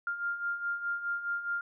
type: beating tone pair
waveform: sine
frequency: 1396.9 / 1401.7 Hz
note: F6 / F6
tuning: 0 / +6 cents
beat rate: 4.8 Hz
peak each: -38 / -32 dBFS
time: 0.07-1.61 s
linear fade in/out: 2 ms
effects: none